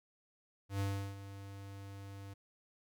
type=tone with ADSR envelope; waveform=square; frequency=98.9 Hz; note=G2; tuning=16 cents sharp; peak=-33 dBFS; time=0.69-2.34 s; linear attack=110 ms; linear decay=350 ms; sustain=-14 dB; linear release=10 ms; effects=none